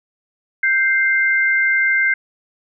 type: tone pair together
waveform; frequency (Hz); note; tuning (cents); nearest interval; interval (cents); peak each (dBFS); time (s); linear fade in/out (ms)
sine; 1568 / 2093; G6 / C7; 0 / 0; perfect fourth; 500; -16; 0.63-2.14; 5
effects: none